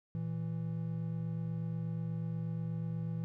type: tone pair together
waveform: triangle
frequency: 116.54 / 164.81 Hz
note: A#2 / E3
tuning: 0 / 0 cents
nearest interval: tritone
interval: 600 cents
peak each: -37 / -34 dBFS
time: 0.15-3.24 s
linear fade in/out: 0 ms
effects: none